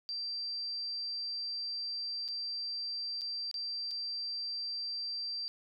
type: tone with dropouts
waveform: sine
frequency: 4700 Hz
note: D8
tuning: 1 cent sharp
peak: -35 dBFS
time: 0.09-5.48 s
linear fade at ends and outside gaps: 0 ms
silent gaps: 2.28-2.286 / 3.211-3.217 / 3.513-3.542 / 3.909-3.913 s
effects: none